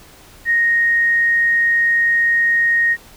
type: tone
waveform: sine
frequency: 1864.7 Hz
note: A#6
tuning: in tune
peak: -12 dBFS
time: 0.45-2.97 s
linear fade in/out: 50 ms
effects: pink hiss -44 dBFS RMS until 3.16 s